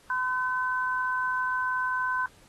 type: tone pair together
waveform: sine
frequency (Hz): 1016 / 1522.3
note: B5 / F#6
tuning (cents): +49 / +49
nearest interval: perfect fifth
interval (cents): 700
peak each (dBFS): -28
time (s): 0.1-2.26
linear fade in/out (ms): 2
effects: pink hiss -58 dBFS RMS until 2.48 s + AAC 32 kbps